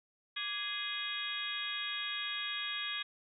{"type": "harmonic tone with a mistuned harmonic", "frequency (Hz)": 415.8, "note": "G#4", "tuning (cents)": 2, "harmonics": [3, 4, 5, 6, 7, 8, 9], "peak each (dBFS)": [-47, -42, -46, -43, -50, -39, -44], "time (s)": [0.36, 3.03], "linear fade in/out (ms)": 10, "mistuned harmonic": 3, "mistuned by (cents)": -110, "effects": []}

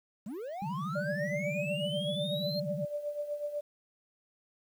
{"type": "linear sweep", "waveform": "triangle", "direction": "up", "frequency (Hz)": [180, 4240], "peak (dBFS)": -35, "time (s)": [0.26, 2.6], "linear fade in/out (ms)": 5}
{"type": "tone with vibrato", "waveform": "sine", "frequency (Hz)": 168.9, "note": "E3", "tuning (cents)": 42, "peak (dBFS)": -34, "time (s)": [0.62, 2.85], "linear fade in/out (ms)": 2, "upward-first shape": "sine", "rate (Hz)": 13, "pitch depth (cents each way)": 300}
{"type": "tone with tremolo", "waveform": "sine", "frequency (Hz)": 587.3, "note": "D5", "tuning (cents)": 0, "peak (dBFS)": -30, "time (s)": [0.95, 3.61], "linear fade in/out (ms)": 10, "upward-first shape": "triangle", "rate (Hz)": 8.1, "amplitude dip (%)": 75}
{"effects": ["10-bit"]}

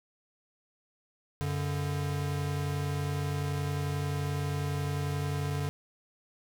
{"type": "tone pair together", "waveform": "square", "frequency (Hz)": [92.94, 144.6], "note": ["F#2", "D3"], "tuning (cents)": [8, -27], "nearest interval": "minor sixth", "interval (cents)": 765, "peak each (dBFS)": [-35, -32], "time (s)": [1.41, 5.69], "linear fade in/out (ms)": 0, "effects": []}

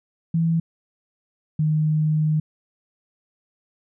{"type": "tone pair in turn", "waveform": "sine", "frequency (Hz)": [164.81, 154.31], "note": ["E3", "D#3"], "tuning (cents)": [0, -14], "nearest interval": "minor second", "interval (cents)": 114, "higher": "first", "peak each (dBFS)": -17, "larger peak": "neither", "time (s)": [[0.34, 0.6], [1.59, 2.4]], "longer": "second", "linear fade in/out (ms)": 5, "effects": []}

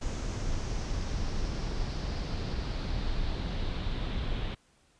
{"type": "noise with low-pass filter sweep", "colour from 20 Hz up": "brown", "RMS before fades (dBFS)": -32, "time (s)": [0.01, 4.55], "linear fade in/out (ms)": 10, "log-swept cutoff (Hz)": [6600, 3500], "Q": 3.2, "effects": ["pink hiss -66 dBFS RMS until 4.99 s", "resampled to 22050 Hz"]}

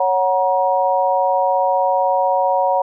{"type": "chord", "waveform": "sine", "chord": "F# major", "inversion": "second", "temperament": "equal with one note detuned", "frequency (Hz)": [554.4, 740, 948.1], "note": ["C#5", "F#5", "A#5"], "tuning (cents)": [0, 0, 29], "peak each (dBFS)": -18, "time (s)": [0, 2.82], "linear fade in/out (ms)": 5, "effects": []}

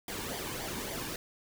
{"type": "noise with flanger", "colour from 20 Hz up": "pink", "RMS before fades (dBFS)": -38, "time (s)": [0.08, 1.16], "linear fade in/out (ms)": 2, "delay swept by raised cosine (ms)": [0.73, 1.56], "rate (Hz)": 3.6, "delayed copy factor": -0.6, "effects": []}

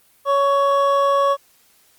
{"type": "tone pair together", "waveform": "triangle", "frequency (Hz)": [558.5, 1117], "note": ["C#5", "C#6"], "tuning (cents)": [13, 13], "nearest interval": "octave", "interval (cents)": 1200, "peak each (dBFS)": -15, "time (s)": [0.25, 1.37], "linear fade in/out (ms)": 50, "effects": ["white hiss -56 dBFS RMS until 1.98 s", "Opus 32 kbps"]}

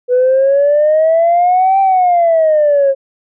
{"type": "exponential two-way sweep", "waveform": "sine", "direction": "up then down", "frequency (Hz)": [490.8, 784, 537], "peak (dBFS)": -6, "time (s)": [0.08, 2.95], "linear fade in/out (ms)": 50, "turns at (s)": 1.8, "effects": ["tanh soft clip ceiling -4 dBFS"]}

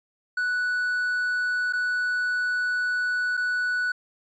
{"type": "tone with dropouts", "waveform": "triangle", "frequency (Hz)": 1480, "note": "F#6", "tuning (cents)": 0, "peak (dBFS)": -21, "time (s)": [0.37, 3.92], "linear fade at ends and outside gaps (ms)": 5, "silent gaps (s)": [[1.726, 1.733], [3.37, 3.374]], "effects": ["resampled to 16000 Hz"]}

